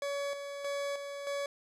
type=tone with tremolo; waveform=40% pulse; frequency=565 Hz; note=C#5; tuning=33 cents sharp; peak=-32 dBFS; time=0.02-1.46 s; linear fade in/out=2 ms; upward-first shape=square; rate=1.6 Hz; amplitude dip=50%; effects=low-pass 9000 Hz 12 dB/octave + 12-bit